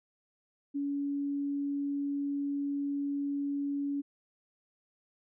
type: tone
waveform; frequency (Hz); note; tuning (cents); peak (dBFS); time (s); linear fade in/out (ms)
sine; 283; C#4; +36; -30; 0.74-4.02; 20
effects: none